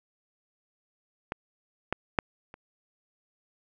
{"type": "clicks", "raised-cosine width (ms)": 0.5, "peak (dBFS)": [-16, -12, -7, -29], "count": 4, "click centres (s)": [1.321, 1.926, 2.188, 2.541], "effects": []}